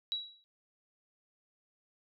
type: tone with exponential decay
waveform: sine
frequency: 3892 Hz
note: B7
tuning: 26 cents flat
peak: -29 dBFS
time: 0.12-0.44 s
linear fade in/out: 0 ms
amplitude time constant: 69 ms
effects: none